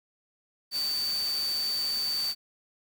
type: tone in noise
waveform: sine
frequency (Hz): 4574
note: D8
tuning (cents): -47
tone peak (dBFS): -27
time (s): 0.71-2.35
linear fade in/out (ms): 50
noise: white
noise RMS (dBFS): -39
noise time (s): 0.71-2.35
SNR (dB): +9
effects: none